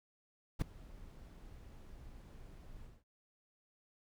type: noise with ADSR envelope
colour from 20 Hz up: brown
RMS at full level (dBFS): -29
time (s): 0.59-3.04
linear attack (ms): 26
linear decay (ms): 8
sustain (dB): -24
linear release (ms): 200
effects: none